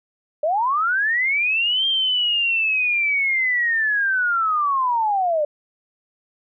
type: linear two-way sweep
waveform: sine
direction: up then down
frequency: 578 to 3197 to 578 Hz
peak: -17 dBFS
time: 0.43-5.45 s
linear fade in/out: 5 ms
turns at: 1.86 s
effects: none